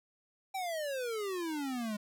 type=exponential sweep; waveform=square; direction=down; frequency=787 to 204.3 Hz; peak=-35 dBFS; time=0.54-1.97 s; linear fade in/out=10 ms; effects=none